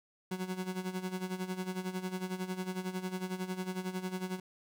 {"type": "tone with tremolo", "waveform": "30% pulse", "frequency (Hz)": 185, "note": "F#3", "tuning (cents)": 0, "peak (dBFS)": -30, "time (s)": [0.31, 4.4], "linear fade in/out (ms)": 5, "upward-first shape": "sine", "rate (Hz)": 11, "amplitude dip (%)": 75, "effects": []}